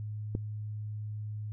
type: click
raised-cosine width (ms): 3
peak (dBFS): -20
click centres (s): 0.351
effects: noise-tail reverb RT60 0.2 s tail -25 dB re dry + added 106 Hz sine -35 dBFS peak until 1.52 s